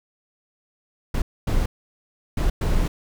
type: noise bursts at uneven times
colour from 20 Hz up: brown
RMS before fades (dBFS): -20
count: 4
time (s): 1.14-1.22 / 1.47-1.66 / 2.37-2.5 / 2.61-2.88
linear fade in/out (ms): 5
effects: none